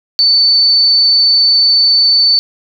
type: tone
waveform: sine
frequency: 4514 Hz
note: C#8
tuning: 31 cents sharp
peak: -6 dBFS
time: 0.19-2.39 s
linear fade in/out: 0 ms
effects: none